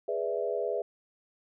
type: chord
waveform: sine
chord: E dominant seventh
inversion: first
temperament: equal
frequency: 415.3 / 493.9 / 587.3 / 659.3 Hz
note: G#4 / B4 / D5 / E5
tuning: 0 / 0 / 0 / 0 cents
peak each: -33 / -33 / -36 / -34 dBFS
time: 0.08-0.82 s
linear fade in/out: 5 ms
effects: none